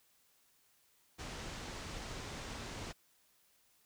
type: low-pass noise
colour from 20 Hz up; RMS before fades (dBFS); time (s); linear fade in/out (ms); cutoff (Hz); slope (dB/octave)
pink; -45; 1.18-2.93; 20; 7600; 24
effects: white hiss -71 dBFS RMS until 3.85 s